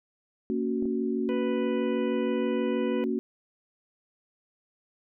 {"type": "chord", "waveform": "sine", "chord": "F# major", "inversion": "first", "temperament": "just", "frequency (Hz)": [231.2, 277.5, 370], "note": ["A#3", "C#4", "F#4"], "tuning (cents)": [-14, 2, 0], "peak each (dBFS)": [-29, -31, -30], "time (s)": [0.5, 3.19], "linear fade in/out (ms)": 0}
{"type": "clicks", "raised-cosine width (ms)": 2, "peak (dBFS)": -30, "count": 2, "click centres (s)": [0.825, 0.855]}
{"type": "harmonic tone", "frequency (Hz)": 494.5, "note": "B4", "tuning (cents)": 2, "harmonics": [1, 2, 3, 4, 5, 6], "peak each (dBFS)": [-31, -41, -47, -47, -46, -48], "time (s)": [1.29, 3.04], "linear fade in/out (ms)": 0}
{"effects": []}